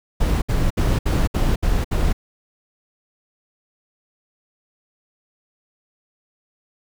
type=noise bursts; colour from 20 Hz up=brown; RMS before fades=-18 dBFS; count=7; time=0.2-2.13 s; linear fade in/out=10 ms; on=220 ms; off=65 ms; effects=none